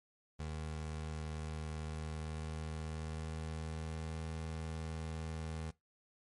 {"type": "tone with pitch glide", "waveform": "25% pulse", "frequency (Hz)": [77.78, 79.97], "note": ["D#2", "D#2"], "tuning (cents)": [0, 48], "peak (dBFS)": -36, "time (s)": [0.39, 5.71], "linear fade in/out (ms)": 10, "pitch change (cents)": 48, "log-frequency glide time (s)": [1.8, 4.25], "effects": ["noise-tail reverb RT60 0.2 s tail -21 dB re dry", "MP3 48 kbps"]}